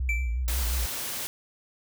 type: tone with vibrato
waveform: sine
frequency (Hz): 60.6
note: B1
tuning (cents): -32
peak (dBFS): -25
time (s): 0-0.86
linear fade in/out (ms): 5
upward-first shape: sine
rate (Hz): 5.6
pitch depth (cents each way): 120
type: tone with exponential decay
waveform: triangle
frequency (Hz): 2331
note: D7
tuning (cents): -14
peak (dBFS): -22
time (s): 0.09-0.44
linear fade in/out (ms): 2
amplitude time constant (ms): 76
type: noise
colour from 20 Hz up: white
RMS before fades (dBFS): -33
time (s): 0.48-1.27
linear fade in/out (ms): 0
effects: none